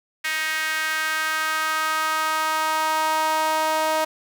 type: tone with high-pass filter sweep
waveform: sawtooth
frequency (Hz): 314.1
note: D#4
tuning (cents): +16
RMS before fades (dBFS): -23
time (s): 0.24-4.05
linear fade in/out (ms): 10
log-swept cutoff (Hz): 1900 to 750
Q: 3
effects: none